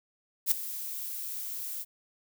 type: noise with ADSR envelope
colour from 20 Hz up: violet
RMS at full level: -22 dBFS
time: 0.46-1.85 s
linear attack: 55 ms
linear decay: 7 ms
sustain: -15 dB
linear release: 36 ms
effects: none